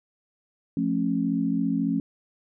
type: chord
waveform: sine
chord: F augmented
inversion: none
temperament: just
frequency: 174.61 / 218.3 / 272.8 Hz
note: F3 / A3 / C#4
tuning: 0 / -13 / -28 cents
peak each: -28 / -27 / -25 dBFS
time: 0.77-2 s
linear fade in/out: 2 ms
effects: none